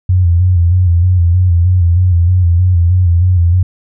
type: tone with vibrato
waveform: sine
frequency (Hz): 88.5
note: F2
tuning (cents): +23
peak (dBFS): -6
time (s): 0.09-3.63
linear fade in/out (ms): 5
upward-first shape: square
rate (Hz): 3.2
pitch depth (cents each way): 56
effects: none